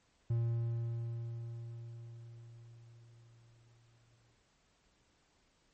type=tone with exponential decay; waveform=triangle; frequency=116.54 Hz; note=A#2; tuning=in tune; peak=-27 dBFS; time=0.3-4.35 s; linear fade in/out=5 ms; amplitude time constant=880 ms; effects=pink hiss -72 dBFS RMS until 5.73 s + MP3 32 kbps